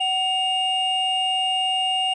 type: tone pair together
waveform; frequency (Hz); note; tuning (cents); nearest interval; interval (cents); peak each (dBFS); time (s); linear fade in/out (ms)
triangle; 750 / 2827; F#5 / F7; +23 / +20; octave + major seventh; 2297; -22 / -20; 0-2.14; 10
effects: resampled to 24000 Hz